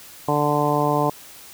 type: harmonic tone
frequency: 147.3 Hz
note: D3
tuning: 6 cents sharp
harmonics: 1 / 2 / 3 / 4 / 5 / 6 / 7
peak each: -25 / -25 / -25 / -25 / -25 / -25 / -25 dBFS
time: 0.28-1.1 s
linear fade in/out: 5 ms
effects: white hiss -43 dBFS RMS until 1.53 s